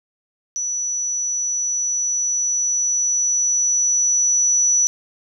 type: tone with level ramp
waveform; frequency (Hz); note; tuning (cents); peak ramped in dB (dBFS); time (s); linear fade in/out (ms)
sine; 5920; F#8; 0; -21 to -13; 0.56-4.87; 0
effects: none